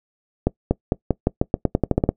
accelerating click train, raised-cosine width 2 ms, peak -3 dBFS, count 14, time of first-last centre 0.47-2.09 s, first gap 240 ms, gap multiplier 0.88, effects noise-tail reverb RT60 0.1 s tail -22 dB re dry

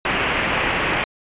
white low-pass noise, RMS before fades -21 dBFS, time 0.05-1.04 s, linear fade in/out 2 ms, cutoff 2900 Hz, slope 48 dB/octave, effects resampled to 8000 Hz

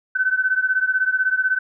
sine beating tone pair, 1514 / 1530 Hz, F#6 / G6, +39 / -42 cents, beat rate 16 Hz, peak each -19 / -21 dBFS, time 0.15-1.59 s, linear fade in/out 10 ms, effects none

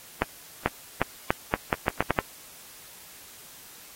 accelerating click train, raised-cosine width 0.5 ms, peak -6 dBFS, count 10, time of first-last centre 0.22-2.188 s, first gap 440 ms, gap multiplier 0.81, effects white hiss -48 dBFS RMS until 3.95 s + AAC 48 kbps

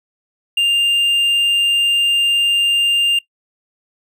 triangle tone, 2799 Hz, F7, 3 cents sharp, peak -10 dBFS, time 0.57-3.19 s, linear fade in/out 5 ms, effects noise-tail reverb RT60 0.1 s tail -20 dB re dry

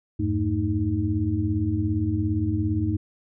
sine tone cluster, 85.5 / 102.9 / 222.1 / 311.9 Hz, F2 / G#2 / A3 / D#4, -36 / -16 / +16 / +4 cents, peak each -28 / -25 / -31 / -26 dBFS, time 0.19-2.97 s, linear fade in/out 10 ms, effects none

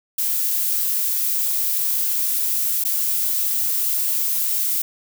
violet noise with dropouts, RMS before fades -21 dBFS, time 0.18-4.82 s, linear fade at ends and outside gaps 5 ms, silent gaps 2.839-2.849 s, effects none

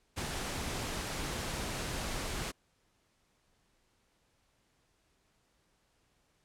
pink noise, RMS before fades -37 dBFS, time 0.16-2.52 s, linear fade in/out 20 ms, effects pink hiss -73 dBFS RMS until 6.44 s + low-pass 10000 Hz 12 dB/octave

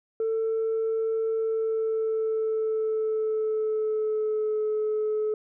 sine tone with pitch glide, 446.3 to 428.9 Hz, A4 to A4, +25 to -44 cents, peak -22 dBFS, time 0.2-5.34 s, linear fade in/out 2 ms, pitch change -69 cents, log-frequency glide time 1.33-4.61 s, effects tanh soft clip ceiling -21 dBFS

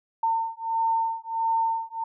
sine beating tone pair, 905 / 906.5 Hz, A5 / A#5, +48 / -49 cents, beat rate 1.5 Hz, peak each -26 dBFS, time 0.23-2.04 s, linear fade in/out 5 ms, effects none

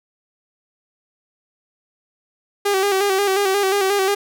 sawtooth tone with vibrato, 393.4 Hz, G4, 6 cents sharp, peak -12 dBFS, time 2.65-4.15 s, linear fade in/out 10 ms, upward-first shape square, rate 5.6 Hz, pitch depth 51 cents each way, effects none

